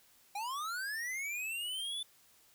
square linear sweep, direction up, 784 to 3520 Hz, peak -37 dBFS, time 0.35-2.03 s, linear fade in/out 5 ms, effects white hiss -65 dBFS RMS until 2.54 s

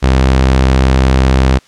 sawtooth tone, 65.41 Hz, C2, in tune, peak -3 dBFS, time 0.02-1.59 s, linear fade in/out 20 ms, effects white hiss -46 dBFS RMS until 1.67 s + low-pass 6000 Hz 12 dB/octave

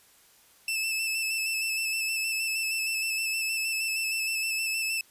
sawtooth tone with vibrato, 2637 Hz, E7, in tune, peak -24 dBFS, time 0.68-5.01 s, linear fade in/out 2 ms, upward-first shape square, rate 6.4 Hz, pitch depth 22 cents each way, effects white hiss -59 dBFS RMS until 5.1 s + resampled to 32000 Hz

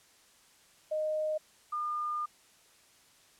sine tone pair in turn, 618 / 1209.9 Hz, D#5 / D#6, -12 / -49 cents, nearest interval octave, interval 1163 cents, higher second, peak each -29 / -31 dBFS, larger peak first, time 0.91-1.38 / 1.72-2.26 s, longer second, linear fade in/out 10 ms, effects white hiss -62 dBFS RMS until 3.39 s + low-pass 10000 Hz 12 dB/octave

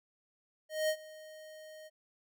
square tone with ADSR envelope, 622.3 Hz, D#5, in tune, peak -28 dBFS, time 0.69-1.9 s, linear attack 200 ms, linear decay 69 ms, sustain -21 dB, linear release 33 ms, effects none

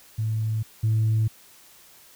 sine tone pair in turn, 110 / 110 Hz, A2 / A2, 0 / 0 cents, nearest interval unison, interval 0 cents, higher neither, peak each -22 / -17 dBFS, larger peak second, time 0.18-0.63 / 0.83-1.28 s, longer neither, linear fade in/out 10 ms, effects tanh soft clip ceiling -16 dBFS + white hiss -52 dBFS RMS until 2.15 s

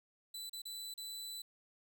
sawtooth tone with dropouts, 3989 Hz, B7, 17 cents sharp, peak -40 dBFS, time 0.34-1.42 s, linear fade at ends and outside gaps 5 ms, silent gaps 0.496-0.53 / 0.619-0.653 / 0.94-0.977 s, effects none

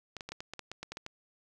clicks, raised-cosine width 0.2 ms, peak -23 dBFS, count 12, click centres 0.167 / 0.208 / 0.29 / 0.32 / 0.405 / 0.536 / 0.593 / 0.716 / 0.83 / 0.92 / 0.971 / 1.064 s, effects none

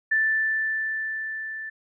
sine tone with level ramp, 1763 Hz, A6, 3 cents sharp, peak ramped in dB -18 to -32 dBFS, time 0.11-1.7 s, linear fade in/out 10 ms, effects none

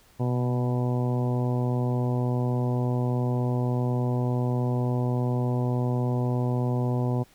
harmonic tone with a mistuned harmonic, 123.47 Hz, B2, in tune, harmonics 1 / 2 / 3 / 4 / 5 / 6 / 7 / 8, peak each -24 / -30 / -34 / -36 / -38 / -40 / -41 / -42 dBFS, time 0.19-7.24 s, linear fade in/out 20 ms, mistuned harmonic 1, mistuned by +20 cents, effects pink hiss -58 dBFS RMS until 7.34 s

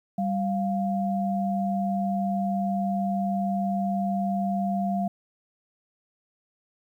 sine tone pair together, 195.4 / 698.3 Hz, G3 / F5, -5 / 0 cents, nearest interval octave + minor seventh, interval 2205 cents, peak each -25 / -28 dBFS, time 0.18-5.08 s, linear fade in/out 5 ms, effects 10-bit

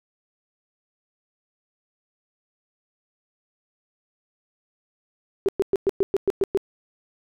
sine tone bursts, 391.1 Hz, G4, 4 cents flat, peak -16 dBFS, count 9, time 5.46-6.574 s, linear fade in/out 0 ms, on 26 ms, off 110 ms, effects none

